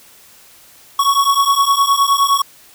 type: beating tone pair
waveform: square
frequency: 1108.7 / 1118.4 Hz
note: C#6 / C#6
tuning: 0 / +15 cents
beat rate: 9.7 Hz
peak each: -15 dBFS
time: 0.99-2.42 s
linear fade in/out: 5 ms
effects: white hiss -45 dBFS RMS until 2.74 s